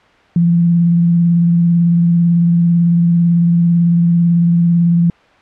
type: tone with vibrato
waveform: sine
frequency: 170.8 Hz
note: F3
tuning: 38 cents flat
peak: -8 dBFS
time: 0.36-5.1 s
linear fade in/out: 2 ms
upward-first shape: square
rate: 18 Hz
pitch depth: 16 cents each way
effects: white hiss -47 dBFS RMS until 5.41 s + low-pass 2000 Hz 12 dB/octave